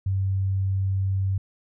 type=tone; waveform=sine; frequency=96.3 Hz; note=G2; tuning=30 cents flat; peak=-21 dBFS; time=0.06-1.38 s; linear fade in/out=5 ms; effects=none